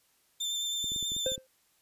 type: tone with vibrato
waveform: 30% pulse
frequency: 3563 Hz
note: A7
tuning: 21 cents sharp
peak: -28 dBFS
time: 0.4-1.36 s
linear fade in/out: 10 ms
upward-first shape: sine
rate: 9.3 Hz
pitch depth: 17 cents each way
type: clicks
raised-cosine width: 3 ms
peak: -32 dBFS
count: 9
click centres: 0.843 / 0.919 / 0.962 / 1.027 / 1.119 / 1.165 / 1.266 / 1.319 / 1.379 s
type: tone with exponential decay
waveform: triangle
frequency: 522 Hz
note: C5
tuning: 4 cents flat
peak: -24 dBFS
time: 1.26-1.47 s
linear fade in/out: 2 ms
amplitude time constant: 44 ms
effects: white hiss -69 dBFS RMS until 1.81 s + resampled to 32000 Hz